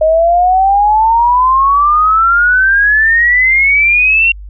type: exponential sweep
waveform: sine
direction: up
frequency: 621 to 2759 Hz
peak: -6 dBFS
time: 0.01-4.32 s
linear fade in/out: 5 ms
effects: added 50 Hz sine -26 dBFS peak until 4.49 s